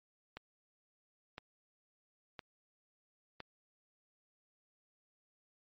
click train, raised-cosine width 0.3 ms, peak -28 dBFS, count 4, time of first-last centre 0.37-3.403 s, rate 0.989 Hz, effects MP3 32 kbps

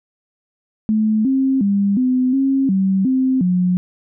sine tone with pitch steps, 216.6 / 266.5 / 200.1 / 254.5 / 269.8 / 191.9 / 260.6 / 180.6 Hz, A3 / C4 / G3 / C4 / C#4 / G3 / C4 / F#3, -27 / +32 / +36 / -48 / -47 / -37 / -7 / -42 cents, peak -13 dBFS, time 0.89-3.77 s, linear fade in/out 0 ms, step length 360 ms, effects none

